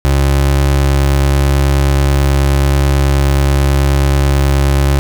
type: tone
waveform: 30% pulse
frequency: 69.3 Hz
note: C#2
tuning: in tune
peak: -6 dBFS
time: 0.05-4.99 s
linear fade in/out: 0 ms
effects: none